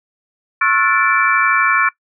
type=tone cluster; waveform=sine; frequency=1092 / 1334 / 1446 / 1754 / 2324 Hz; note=C#6 / E6 / F#6 / A6 / D7; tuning=-26 / +20 / -40 / -6 / -19 cents; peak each=-18 dBFS; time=0.61-1.89 s; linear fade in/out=5 ms; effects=noise-tail reverb RT60 0.1 s tail -20 dB re dry